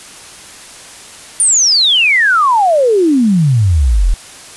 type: exponential sweep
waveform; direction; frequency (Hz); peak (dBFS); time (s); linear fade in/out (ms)
sine; down; 9500 to 37.23; -7; 1.4-4.14; 0
effects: white hiss -34 dBFS RMS until 4.56 s + resampled to 24000 Hz